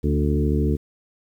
harmonic tone with a mistuned harmonic, 73.42 Hz, D2, in tune, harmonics 1 / 2 / 3 / 4 / 5 / 6, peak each -21 / -24 / -26 / -27 / -28 / -29 dBFS, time 0.03-0.77 s, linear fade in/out 20 ms, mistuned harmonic 3, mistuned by +32 cents, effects 9-bit

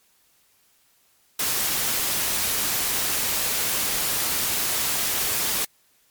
white noise, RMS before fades -24 dBFS, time 1.39-5.65 s, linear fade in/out 5 ms, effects white hiss -62 dBFS RMS until 6.1 s + MP3 96 kbps

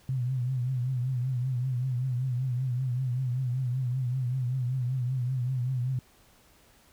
sine tone with vibrato, 126.9 Hz, B2, 47 cents sharp, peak -26 dBFS, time 0.09-5.99 s, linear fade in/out 2 ms, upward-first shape triangle, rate 5.2 Hz, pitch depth 100 cents each way, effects pink hiss -60 dBFS RMS until 6.92 s

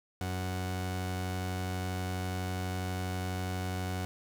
sawtooth tone pair together, 92.2 / 368.8 Hz, F#2 / F#4, -6 / -6 cents, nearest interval 2 octaves, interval 2400 cents, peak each -29 / -35 dBFS, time 0.21-4.05 s, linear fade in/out 0 ms, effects none

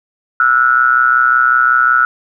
triangle ring-modulated tone, 62.7 Hz, B1, 27 cents sharp, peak -3 dBFS, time 0.4-2.05 s, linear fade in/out 0 ms, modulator 1390 Hz, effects none

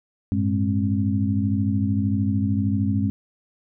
sine tone cluster, 97.9 / 111.1 / 205.9 / 267.6 Hz, G2 / A2 / G#3 / C4, -2 / +17 / -15 / +39 cents, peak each -23 / -29 / -23 / -26 dBFS, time 0.32-3.1 s, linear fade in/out 0 ms, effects none

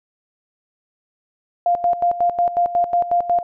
sine tone with tremolo, 698.5 Hz, F5, in tune, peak -13 dBFS, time 1.66-3.43 s, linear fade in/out 2 ms, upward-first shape square, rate 5.5 Hz, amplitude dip 75%, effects none

